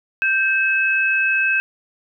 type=tone pair together; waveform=sine; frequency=1566.6 / 2581 Hz; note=G6 / E7; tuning=-2 / -37 cents; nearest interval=major sixth; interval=865 cents; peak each=-18 dBFS; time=0.22-1.6 s; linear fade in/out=0 ms; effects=none

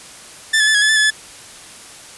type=tone with pitch steps; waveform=sawtooth; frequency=1771 / 1714 / 1746 / 1667 / 1721 / 1754 / 1715 / 1726 Hz; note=A6 / A6 / A6 / G#6 / A6 / A6 / A6 / A6; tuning=+11 / -46 / -14 / +6 / -39 / -6 / -45 / -34 cents; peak=-8 dBFS; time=0.53-1.106 s; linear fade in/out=10 ms; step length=72 ms; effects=white hiss -38 dBFS RMS until 2.17 s + resampled to 24000 Hz

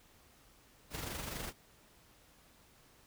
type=noise with amplitude modulation; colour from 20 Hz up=pink; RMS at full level=-40 dBFS; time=0.9-1.53 s; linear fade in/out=50 ms; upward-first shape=sine; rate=24.3 Hz; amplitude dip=45%; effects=pink hiss -64 dBFS RMS until 3.06 s

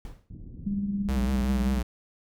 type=noise with exponential decay; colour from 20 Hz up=brown; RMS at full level=-36 dBFS; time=0.05-0.33 s; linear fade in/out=1 ms; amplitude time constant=60 ms
type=low-pass noise; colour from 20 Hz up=pink; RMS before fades=-41 dBFS; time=0.3-1.46 s; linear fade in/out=5 ms; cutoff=270 Hz; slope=24 dB/octave
type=tone with tremolo; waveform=sine; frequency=200.4 Hz; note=G3; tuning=38 cents sharp; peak=-24 dBFS; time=0.66-1.79 s; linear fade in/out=10 ms; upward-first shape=sine; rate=18 Hz; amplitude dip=45%
type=tone with vibrato; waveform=square; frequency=62.9 Hz; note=B1; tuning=32 cents sharp; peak=-26 dBFS; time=1.08-1.83 s; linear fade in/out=10 ms; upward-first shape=triangle; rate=5.2 Hz; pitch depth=100 cents each way
effects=none

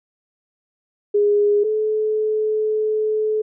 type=tone pair in turn; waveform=sine; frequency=412.4 / 430.8 Hz; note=G#4 / A4; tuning=-12 / -37 cents; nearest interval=minor second; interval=75 cents; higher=second; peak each=-13 / -17 dBFS; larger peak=first; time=1.14-1.64 / 1.64-3.42 s; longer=second; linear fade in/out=10 ms; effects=none

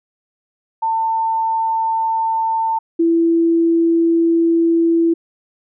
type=tone pair in turn; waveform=sine; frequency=897 / 333.2 Hz; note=A5 / E4; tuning=+33 / +19 cents; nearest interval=octave + perfect fourth; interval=1714 cents; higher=first; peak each=-15 / -11 dBFS; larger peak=second; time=0.82-2.79 / 2.99-5.14 s; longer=second; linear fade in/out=10 ms; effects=none

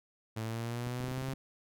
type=exponential sweep; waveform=sawtooth; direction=up; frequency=110 to 134.6 Hz; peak=-31 dBFS; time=0.36-1.34 s; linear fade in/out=10 ms
type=clicks; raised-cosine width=3 ms; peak=-31 dBFS; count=9; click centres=0.871 / 1.005 / 1.041 / 1.083 / 1.115 / 1.18 / 1.221 / 1.286 / 1.336 s
effects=none

